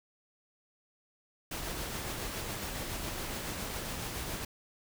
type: noise with tremolo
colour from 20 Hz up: pink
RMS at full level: -37 dBFS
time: 1.51-4.45 s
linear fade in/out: 5 ms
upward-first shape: sine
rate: 7.2 Hz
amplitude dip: 25%
effects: none